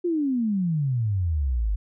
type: exponential sweep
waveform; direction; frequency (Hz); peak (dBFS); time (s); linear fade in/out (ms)
sine; down; 360.9 to 48.07; -21; 0.04-1.76; 10
effects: none